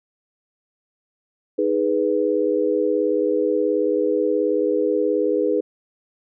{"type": "chord", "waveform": "sine", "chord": "G# minor", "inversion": "second", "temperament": "equal", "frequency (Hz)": [311.1, 415.3, 493.9], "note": ["D#4", "G#4", "B4"], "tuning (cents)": [0, 0, 0], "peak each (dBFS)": [-23, -21, -21], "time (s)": [1.58, 5.61], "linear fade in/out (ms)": 10, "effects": []}